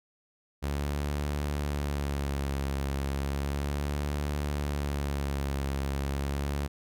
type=tone with vibrato; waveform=sawtooth; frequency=70.9 Hz; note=C#2; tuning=40 cents sharp; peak=-25 dBFS; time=0.62-6.68 s; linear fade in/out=20 ms; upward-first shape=sine; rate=0.34 Hz; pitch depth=49 cents each way; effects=none